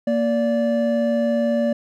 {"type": "tone pair together", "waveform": "triangle", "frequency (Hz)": [233.1, 581], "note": ["A#3", "D5"], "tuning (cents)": [0, -19], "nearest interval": "octave + major third", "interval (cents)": 1581, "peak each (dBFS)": -18, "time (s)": [0.07, 1.73], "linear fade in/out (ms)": 5, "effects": []}